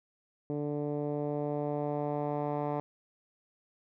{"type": "tone with low-pass filter sweep", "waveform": "10% pulse", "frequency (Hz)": 146.83, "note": "D3", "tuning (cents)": 0, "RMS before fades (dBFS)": -33, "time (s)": [0.5, 2.8], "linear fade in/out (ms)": 0, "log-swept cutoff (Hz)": [410, 970], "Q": 1.4, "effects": []}